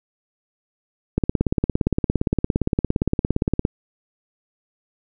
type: click train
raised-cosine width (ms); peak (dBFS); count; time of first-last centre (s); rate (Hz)
3; -5; 44; 1.18-3.651; 17.4
effects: none